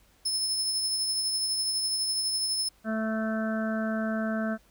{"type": "tone with tremolo", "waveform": "30% pulse", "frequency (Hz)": 5230, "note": "E8", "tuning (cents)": -15, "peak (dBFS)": -21, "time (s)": [0.25, 2.69], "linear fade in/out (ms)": 10, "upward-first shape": "triangle", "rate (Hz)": 12, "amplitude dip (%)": 35}
{"type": "harmonic tone", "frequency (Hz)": 220, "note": "A3", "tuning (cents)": 0, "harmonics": [1, 2, 3, 5, 6, 7, 8], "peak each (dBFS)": [-28, -43, -33, -47, -40, -37, -48], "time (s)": [2.84, 4.58], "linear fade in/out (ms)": 50}
{"effects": ["added 50 Hz sine -63 dBFS peak until 4.7 s", "pink hiss -63 dBFS RMS until 4.7 s"]}